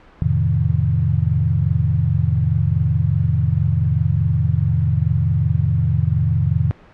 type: chord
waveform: sine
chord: F dominant seventh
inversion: none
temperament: equal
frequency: 87.31 / 110 / 130.81 / 155.56 Hz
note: F2 / A2 / C3 / Eb3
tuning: 0 / 0 / 0 / 0 cents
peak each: -20 dBFS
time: 0.22-6.71 s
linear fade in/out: 0 ms
effects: pink hiss -46 dBFS RMS until 6.93 s + low-pass 2000 Hz 12 dB/octave